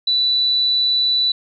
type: tone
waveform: sine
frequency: 3967 Hz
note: B7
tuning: 7 cents sharp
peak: -14 dBFS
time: 0.07-1.32 s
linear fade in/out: 5 ms
effects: none